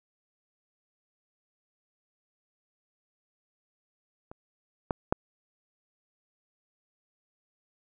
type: clicks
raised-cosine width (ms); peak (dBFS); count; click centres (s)
1; -29 / -13 / -9; 3; 4.315 / 4.908 / 5.125
effects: none